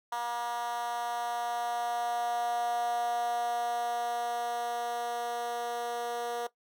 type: tone with high-pass filter sweep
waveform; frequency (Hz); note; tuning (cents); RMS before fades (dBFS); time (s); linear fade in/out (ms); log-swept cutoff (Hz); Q
10% pulse; 238.2; A#3; +38; -33; 0.12-6.47; 5; 860 to 550; 5.3
effects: noise-tail reverb RT60 0.1 s tail -17 dB re dry